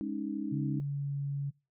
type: chord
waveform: sine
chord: Ab suspended fourth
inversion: none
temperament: equal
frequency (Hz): 207.7 / 277.2 / 311.1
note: Ab3 / Db4 / Eb4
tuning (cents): 0 / 0 / 0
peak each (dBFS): -37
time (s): 0.01-0.8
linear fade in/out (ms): 0
type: tone with pitch glide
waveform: sine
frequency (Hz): 142.1 to 140.87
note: C#3 to C#3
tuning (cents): +43 to +28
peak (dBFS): -31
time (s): 0.51-1.51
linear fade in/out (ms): 20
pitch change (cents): -15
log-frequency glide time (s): 0.83-1.16
effects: noise-tail reverb RT60 0.3 s tail -24 dB re dry